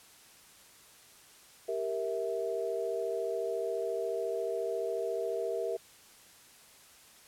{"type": "chord", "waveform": "sine", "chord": "E diminished", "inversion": "first", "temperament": "equal with one note detuned", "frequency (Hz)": [392, 466.2, 654.3], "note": ["G4", "Bb4", "E5"], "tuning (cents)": [0, 0, -13], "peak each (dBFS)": [-36, -34, -36], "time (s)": [1.68, 5.77], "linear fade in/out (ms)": 10, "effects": ["white hiss -57 dBFS RMS until 7.27 s", "low-pass 12000 Hz 12 dB/octave"]}